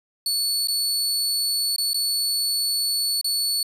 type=tone with dropouts; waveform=sawtooth; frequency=4435 Hz; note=C#8; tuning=in tune; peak=-18 dBFS; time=0.26-3.63 s; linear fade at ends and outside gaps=2 ms; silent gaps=0.673-0.683 / 1.762-1.782 / 1.933-1.943 / 3.213-3.244 s; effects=resampled to 32000 Hz